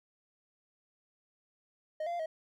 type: tone with pitch steps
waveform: triangle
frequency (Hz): 621 / 688 / 694 / 636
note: D#5 / F5 / F5 / D#5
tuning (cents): -3 / -26 / -11 / +38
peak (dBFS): -31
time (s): 2-2.26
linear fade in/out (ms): 5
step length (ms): 65
effects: none